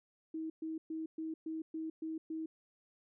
sine tone bursts, 319.4 Hz, D#4, 45 cents sharp, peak -37 dBFS, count 8, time 0.34-2.46 s, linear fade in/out 5 ms, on 160 ms, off 120 ms, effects none

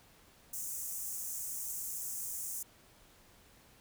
pink high-pass noise, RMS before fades -40 dBFS, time 0.53-2.63 s, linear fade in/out 5 ms, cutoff 6400 Hz, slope 48 dB/octave, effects pink hiss -62 dBFS RMS until 3.8 s

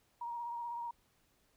sine tone with vibrato, 945 Hz, A#5, 23 cents sharp, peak -38 dBFS, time 0.21-0.91 s, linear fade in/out 5 ms, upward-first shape triangle, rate 16 Hz, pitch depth 30 cents each way, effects pink hiss -73 dBFS RMS until 1.56 s

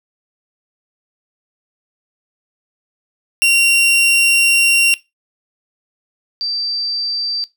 40% pulse / sine tone pair in turn, 2755 / 4672 Hz, F7 / D8, -24 / -10 cents, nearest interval major sixth, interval 914 cents, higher second, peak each -8 / -18 dBFS, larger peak first, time 3.42-4.94 / 6.41-7.44 s, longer first, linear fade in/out 0 ms, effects noise-tail reverb RT60 0.2 s tail -19 dB re dry

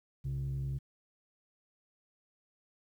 sine tone pair together, 63.1 / 133.7 Hz, B1 / C3, +38 / +38 cents, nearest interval octave + minor second, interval 1300 cents, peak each -37 / -32 dBFS, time 0.24-0.79 s, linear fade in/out 20 ms, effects tanh soft clip ceiling -30 dBFS + 11-bit

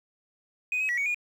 sine tone with pitch steps, 2496 / 2549 / 1934 / 2239 / 2438 Hz, D#7 / D#7 / B6 / C#7 / D#7, +5 / +41 / -37 / +17 / -36 cents, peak -23 dBFS, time 0.72-1.145 s, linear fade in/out 2 ms, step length 85 ms, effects tanh soft clip ceiling -23 dBFS + 9-bit

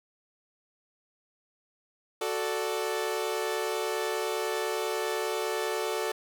sawtooth chord, D major, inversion first, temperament equal, 370 / 440 / 587.3 Hz, F#4 / A4 / D5, 0 / 0 / 0 cents, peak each -30 / -27 / -32 dBFS, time 2.21-6.12 s, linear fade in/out 5 ms, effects none

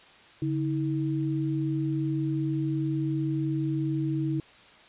sine tone pair together, 142.37 / 319.6 Hz, C#3 / D#4, +47 / +47 cents, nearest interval octave + major second, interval 1400 cents, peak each -28 dBFS, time 0.42-4.4 s, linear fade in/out 2 ms, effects white hiss -53 dBFS RMS until 4.88 s + resampled to 8000 Hz

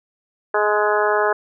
harmonic tone with a mistuned harmonic, 210 Hz, G#3, 19 cents sharp, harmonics 2 / 3 / 4 / 5 / 6 / 7 / 8, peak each -20 / -22 / -23 / -24 / -25 / -25 / -26 dBFS, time 0.54-1.33 s, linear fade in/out 5 ms, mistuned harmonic 5, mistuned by -18 cents, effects none

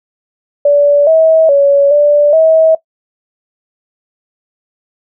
sine tone with pitch steps, 577 / 643 / 563 / 586 / 642 Hz, D5 / E5 / C#5 / D5 / E5, -31 / -43 / +27 / -4 / -46 cents, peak -4 dBFS, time 0.65-2.75 s, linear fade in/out 5 ms, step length 420 ms, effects noise-tail reverb RT60 0.1 s tail -17 dB re dry

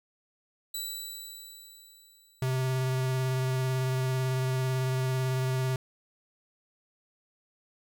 15% pulse tone with exponential decay, 3951 Hz, B7, in tune, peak -25 dBFS, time 0.74-3.04 s, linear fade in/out 5 ms, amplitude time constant 500 ms
square tone with vibrato, 130 Hz, C3, 11 cents flat, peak -27 dBFS, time 2.42-5.76 s, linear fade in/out 2 ms, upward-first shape square, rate 18 Hz, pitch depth 12 cents each way
effects none

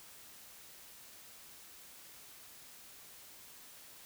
silence, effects white hiss -55 dBFS RMS until 4.05 s

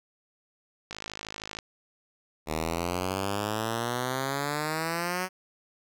click train, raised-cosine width 0.2 ms, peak -19 dBFS, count 37, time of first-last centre 0.91-1.588 s, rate 53.1 Hz
5% pulse exponential sweep, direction up, 76.5 to 187.4 Hz, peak -17 dBFS, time 2.46-5.29 s, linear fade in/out 50 ms
effects none

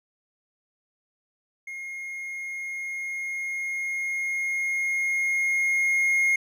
triangle tone with level ramp, 2144 Hz, C7, 42 cents sharp, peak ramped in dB -32 to -17 dBFS, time 1.67-6.36 s, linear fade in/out 5 ms, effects none

